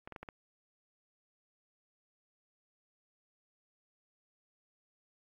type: clicks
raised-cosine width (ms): 0.5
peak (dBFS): -29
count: 5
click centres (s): 0.075 / 0.123 / 0.162 / 0.23 / 0.288
effects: AAC 64 kbps